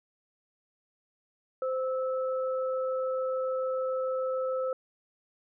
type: tone pair together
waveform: sine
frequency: 519 / 1307.8 Hz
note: C5 / E6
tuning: -14 / -14 cents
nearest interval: octave + major third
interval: 1600 cents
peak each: -28 / -37 dBFS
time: 1.62-4.73 s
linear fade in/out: 2 ms
effects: none